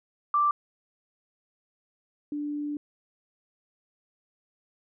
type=tone pair in turn; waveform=sine; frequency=1174.7 / 293.7 Hz; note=D6 / D4; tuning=0 / 0 cents; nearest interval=2 octaves; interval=2400 cents; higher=first; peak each=-20 / -29 dBFS; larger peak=first; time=0.34-0.51 / 2.32-2.77 s; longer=second; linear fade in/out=2 ms; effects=none